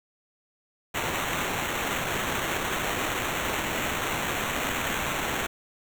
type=noise with sample-and-hold; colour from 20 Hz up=white; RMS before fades=-29 dBFS; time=0.94-5.47 s; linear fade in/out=10 ms; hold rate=4900 Hz; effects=none